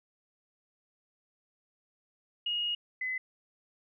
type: tone pair in turn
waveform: sine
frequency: 2873 / 2024 Hz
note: F7 / B6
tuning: +48 / +42 cents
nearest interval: tritone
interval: 606 cents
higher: first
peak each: -29 / -31 dBFS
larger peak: first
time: 2.46-2.75 / 3.01-3.18 s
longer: first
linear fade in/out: 5 ms
effects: none